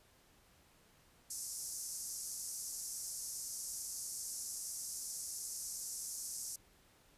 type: band-pass noise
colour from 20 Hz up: pink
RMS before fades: -44 dBFS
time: 1.3-6.56 s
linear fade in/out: 5 ms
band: 5400 to 12000 Hz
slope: 48 dB/octave
effects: pink hiss -67 dBFS RMS until 7.17 s + resampled to 32000 Hz